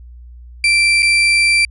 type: tone with dropouts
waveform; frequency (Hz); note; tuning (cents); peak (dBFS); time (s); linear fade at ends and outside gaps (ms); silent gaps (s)
35% pulse; 2349; D7; 0; -8; 0.64-1.65; 2; 1.023-1.028
effects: added 60 Hz sine -34 dBFS peak until 1.7 s + resampled to 24000 Hz